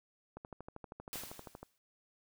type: click train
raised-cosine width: 1 ms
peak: -32 dBFS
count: 17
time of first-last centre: 0.37-1.63 s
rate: 12.7 Hz
type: noise with exponential decay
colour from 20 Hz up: white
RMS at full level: -41 dBFS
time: 1.13-1.78 s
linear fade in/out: 0 ms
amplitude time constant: 140 ms
effects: none